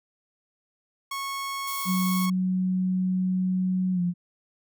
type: tone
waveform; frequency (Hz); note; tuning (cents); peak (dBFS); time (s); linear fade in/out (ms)
sawtooth; 1100; C#6; -14; -26; 1.11-2.3; 5
type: high-pass noise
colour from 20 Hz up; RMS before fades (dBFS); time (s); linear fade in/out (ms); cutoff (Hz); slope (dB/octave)
white; -36; 1.67-2.26; 5; 7200; 12
type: tone with pitch glide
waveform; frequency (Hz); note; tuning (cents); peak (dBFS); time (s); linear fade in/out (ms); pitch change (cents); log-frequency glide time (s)
sine; 185 to 176.03; F#3 to F3; 0 to +14; -22; 1.85-4.14; 50; -86; 3.93-4.01
effects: none